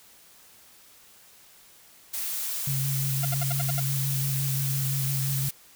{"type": "noise", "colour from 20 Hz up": "blue", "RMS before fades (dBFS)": -31, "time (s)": [2.13, 5.51], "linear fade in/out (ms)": 10}
{"type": "tone with vibrato", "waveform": "sine", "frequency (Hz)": 135.8, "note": "C#3", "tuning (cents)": -35, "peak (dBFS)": -26, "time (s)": [2.67, 5.49], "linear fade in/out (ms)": 5, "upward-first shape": "square", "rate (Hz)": 5.8, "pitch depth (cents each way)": 21}
{"type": "tone bursts", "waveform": "sawtooth", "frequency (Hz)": 698.5, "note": "F5", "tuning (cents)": 0, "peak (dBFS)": -26, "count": 7, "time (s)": [3.23, 3.798], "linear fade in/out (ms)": 5, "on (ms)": 22, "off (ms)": 69}
{"effects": ["white hiss -54 dBFS RMS until 5.75 s"]}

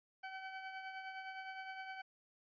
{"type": "tone with tremolo", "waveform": "20% pulse", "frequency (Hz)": 763, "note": "G5", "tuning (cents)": -47, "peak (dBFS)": -38, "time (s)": [0.23, 2.02], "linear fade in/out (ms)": 10, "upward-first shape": "triangle", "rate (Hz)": 9.7, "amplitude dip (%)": 50, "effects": ["resampled to 11025 Hz"]}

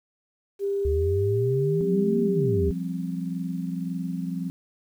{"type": "tone", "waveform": "sine", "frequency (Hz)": 398.4, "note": "G4", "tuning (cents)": 28, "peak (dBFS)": -23, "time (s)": [0.59, 2.73], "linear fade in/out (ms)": 50}
{"type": "exponential two-way sweep", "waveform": "sine", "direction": "up then down", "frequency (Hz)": [70.7, 239.8, 70.7], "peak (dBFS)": -23, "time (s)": [0.85, 2.71], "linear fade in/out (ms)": 0, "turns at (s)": 2.21}
{"type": "chord", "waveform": "sine", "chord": "F suspended second", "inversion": "none", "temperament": "just", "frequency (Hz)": [174.61, 196.44, 261.9], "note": ["F3", "G3", "C4"], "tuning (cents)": [0, 4, 2], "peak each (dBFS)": [-29, -34, -33], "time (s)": [1.81, 4.5], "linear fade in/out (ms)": 0}
{"effects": ["9-bit"]}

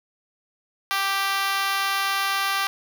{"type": "tone with high-pass filter", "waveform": "5% pulse", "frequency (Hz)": 392, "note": "G4", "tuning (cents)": 0, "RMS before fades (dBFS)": -24, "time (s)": [0.91, 2.67], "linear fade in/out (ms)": 0, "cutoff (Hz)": 1000, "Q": 2.5, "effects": []}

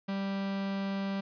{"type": "tone", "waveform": "45% pulse", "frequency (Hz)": 196, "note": "G3", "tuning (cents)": 0, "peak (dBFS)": -31, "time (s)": [0.08, 1.21], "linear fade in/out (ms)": 10, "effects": ["resampled to 11025 Hz", "11-bit"]}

